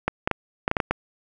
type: clicks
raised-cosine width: 0.5 ms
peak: -6 dBFS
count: 8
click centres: 0.08 / 0.275 / 0.313 / 0.679 / 0.714 / 0.768 / 0.802 / 0.91 s
effects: none